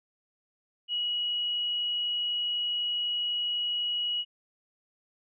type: tone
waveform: sine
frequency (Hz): 2912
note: F#7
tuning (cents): -28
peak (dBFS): -27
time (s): 0.88-4.25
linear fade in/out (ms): 50
effects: none